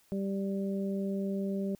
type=harmonic tone; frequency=196 Hz; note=G3; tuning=in tune; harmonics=1 / 2 / 3; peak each=-31 / -37 / -41 dBFS; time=0.12-1.75 s; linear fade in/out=0 ms; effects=white hiss -66 dBFS RMS until 1.79 s